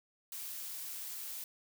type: noise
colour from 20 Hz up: blue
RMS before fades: -43 dBFS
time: 0.32-1.44 s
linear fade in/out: 2 ms
effects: none